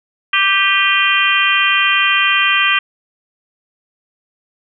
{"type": "harmonic tone with a mistuned harmonic", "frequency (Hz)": 392, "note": "G4", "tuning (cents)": 0, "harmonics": [3, 4, 5, 6, 7, 8], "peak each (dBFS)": [-18, -18, -18, -18, -18, -18], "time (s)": [0.33, 2.79], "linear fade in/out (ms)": 5, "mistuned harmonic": 6, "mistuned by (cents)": 59, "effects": []}